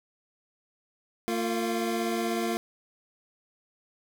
25% pulse tone pair together, 227.4 / 349.2 Hz, A#3 / F4, -43 / 0 cents, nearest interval perfect fifth, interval 743 cents, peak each -26 / -26 dBFS, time 1.28-2.57 s, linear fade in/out 0 ms, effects none

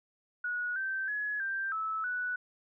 sine tone with pitch steps, 1459 / 1555 / 1689 / 1576 / 1305 / 1480 Hz, F#6 / G6 / G#6 / G6 / E6 / F#6, -25 / -14 / +29 / +9 / -18 / 0 cents, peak -31 dBFS, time 0.44-2.36 s, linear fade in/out 5 ms, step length 320 ms, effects none

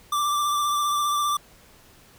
square tone with vibrato, 1174.7 Hz, D6, in tune, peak -22 dBFS, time 0.12-1.37 s, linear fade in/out 5 ms, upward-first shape triangle, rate 15 Hz, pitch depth 28 cents each way, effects pink hiss -53 dBFS RMS until 2.18 s

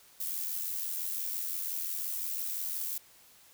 violet noise with amplitude modulation, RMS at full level -33 dBFS, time 0.2-2.98 s, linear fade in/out 5 ms, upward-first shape sine, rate 85.8 Hz, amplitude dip 50%, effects white hiss -59 dBFS RMS until 3.53 s

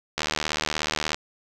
click train, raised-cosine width 0.2 ms, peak -7 dBFS, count 75, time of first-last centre 0.18-1.145 s, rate 76.7 Hz, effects none

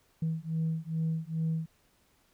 sine beating tone pair, 160.1 / 162.5 Hz, D#3 / E3, +50 / -24 cents, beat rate 2.4 Hz, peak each -31 dBFS, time 0.22-1.66 s, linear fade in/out 5 ms, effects tanh soft clip ceiling -24 dBFS + pink hiss -68 dBFS RMS until 2.33 s

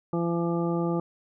harmonic tone, 170 Hz, F3, 46 cents flat, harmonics 1 / 2 / 3 / 4 / 5 / 7, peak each -27 / -28 / -33 / -38 / -37 / -38 dBFS, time 0.13-1 s, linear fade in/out 2 ms, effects none

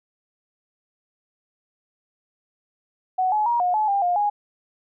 sine tone with pitch steps, 744 / 850 / 949 / 719 / 857 / 798 / 709 / 826 Hz, F#5 / G#5 / A#5 / F#5 / A5 / G5 / F5 / G#5, +9 / +40 / +31 / -50 / -46 / +31 / +26 / -10 cents, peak -18 dBFS, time 3.18-4.3 s, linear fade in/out 10 ms, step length 140 ms, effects none

